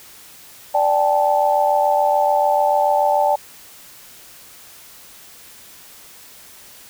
sine chord, D suspended fourth, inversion none, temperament equal with one note detuned, 587.3 / 784 / 870.9 Hz, D5 / G5 / A5, 0 / 0 / -18 cents, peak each -18 dBFS, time 0.74-3.36 s, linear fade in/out 10 ms, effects white hiss -43 dBFS RMS until 6.89 s

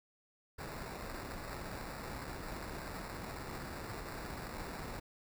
pink noise with sample-and-hold, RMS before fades -44 dBFS, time 0.58-5 s, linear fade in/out 10 ms, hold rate 3150 Hz, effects none

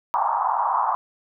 pink band-pass noise, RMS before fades -22 dBFS, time 0.14-0.95 s, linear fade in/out 0 ms, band 810 to 1100 Hz, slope 48 dB/octave, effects none

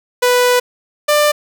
sawtooth tone pair in turn, 493.9 / 594.2 Hz, B4 / D5, 0 / +20 cents, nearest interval minor third, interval 320 cents, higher second, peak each -6 dBFS, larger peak neither, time 0.22-0.6 / 1.08-1.32 s, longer first, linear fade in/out 10 ms, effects none

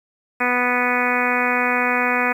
harmonic tone, 246.9 Hz, B3, in tune, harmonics 1 / 2 / 3 / 4 / 5 / 6 / 7 / 8 / 9 / 10, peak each -26 / -26 / -26 / -26 / -26 / -26 / -26 / -26 / -26 / -26 dBFS, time 0.4-2.33 s, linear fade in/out 10 ms, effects 8-bit

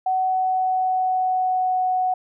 sine tone with pitch glide, 750 to 740.1 Hz, F#5 to F#5, +23 to 0 cents, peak -18 dBFS, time 0.06-2.14 s, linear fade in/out 5 ms, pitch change -23 cents, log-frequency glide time 0.17-1.82 s, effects none

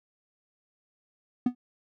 triangle tone with exponential decay, 246.9 Hz, B3, in tune, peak -15 dBFS, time 1.46-1.55 s, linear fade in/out 5 ms, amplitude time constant 18 ms, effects none

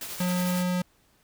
white noise with tremolo, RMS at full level -35 dBFS, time 0.01-0.63 s, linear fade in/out 2 ms, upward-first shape triangle, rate 11 Hz, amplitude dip 45%
square tone, 180.2 Hz, F#3, 45 cents flat, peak -25 dBFS, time 0.2-0.82 s, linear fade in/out 5 ms
effects pink hiss -64 dBFS RMS until 1.23 s

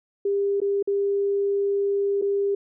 sine tone with dropouts, 400 Hz, G4, 35 cents sharp, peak -20 dBFS, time 0.25-2.55 s, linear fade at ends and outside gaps 5 ms, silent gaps 0.603-0.616 / 0.827-0.874 / 2.215-2.221 s, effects none

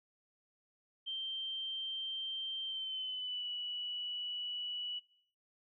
sine tone with pitch glide, 3140 to 2947 Hz, G7 to F#7, +2 to -8 cents, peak -37 dBFS, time 1.06-5 s, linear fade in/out 20 ms, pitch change -110 cents, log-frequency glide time 2.65-3.48 s, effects noise-tail reverb RT60 0.6 s tail -21 dB re dry

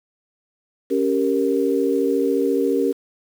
sine chord, G diminished, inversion second, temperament equal, 277.2 / 392 / 466.2 Hz, Db4 / G4 / Bb4, 0 / 0 / 0 cents, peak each -21 dBFS, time 0.9-2.93 s, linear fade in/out 20 ms, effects 7-bit

